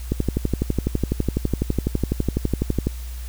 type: click train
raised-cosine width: 3 ms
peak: -7 dBFS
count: 34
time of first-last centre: 0.12-2.87 s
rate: 12 Hz
effects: added 60 Hz sine -29 dBFS peak until 3.28 s + white hiss -44 dBFS RMS until 3.28 s